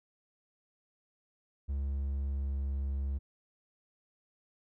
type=tone with pitch glide; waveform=triangle; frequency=69.3 to 68.7 Hz; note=C#2 to C#2; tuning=0 to -15 cents; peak=-29 dBFS; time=1.68-3.19 s; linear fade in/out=20 ms; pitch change=-15 cents; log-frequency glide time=1.95-2.65 s; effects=none